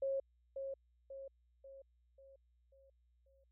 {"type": "tone with echo", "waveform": "sine", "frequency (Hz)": 543, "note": "C#5", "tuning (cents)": -36, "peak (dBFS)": -34, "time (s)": [0.02, 0.2], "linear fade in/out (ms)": 5, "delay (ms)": 540, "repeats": 6, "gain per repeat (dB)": -6, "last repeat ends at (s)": 3.44, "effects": ["added 60 Hz sine -70 dBFS peak until 3.51 s"]}